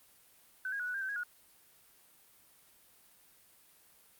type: tone with pitch steps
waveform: sine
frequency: 1519 / 1633 / 1467 / 1480 / 1595 / 1539 / 1649 / 1448 Hz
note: F#6 / G#6 / F#6 / F#6 / G6 / G6 / G#6 / F#6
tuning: +45 / -30 / -15 / 0 / +30 / -32 / -13 / -38 cents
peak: -34 dBFS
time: 0.65-1.234 s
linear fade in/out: 2 ms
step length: 73 ms
effects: white hiss -63 dBFS RMS until 4.19 s + Opus 32 kbps